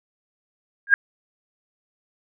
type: tone with exponential growth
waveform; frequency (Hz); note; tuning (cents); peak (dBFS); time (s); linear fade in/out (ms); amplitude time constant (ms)
sine; 1622; G#6; -41; -5; 0.87-0.94; 1; 15
effects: none